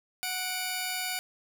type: tone pair together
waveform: 10% pulse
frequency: 737.3 / 2349 Hz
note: F#5 / D7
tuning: -6 / 0 cents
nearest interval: octave + minor sixth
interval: 2006 cents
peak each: -25 dBFS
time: 0.23-1.19 s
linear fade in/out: 0 ms
effects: none